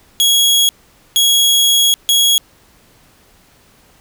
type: tone bursts at uneven times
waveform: sawtooth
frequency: 3322 Hz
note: G#7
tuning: in tune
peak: -6 dBFS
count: 3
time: 0.2-0.69 / 1.16-1.94 / 2.09-2.38 s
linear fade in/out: 0 ms
effects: pink hiss -50 dBFS RMS until 4 s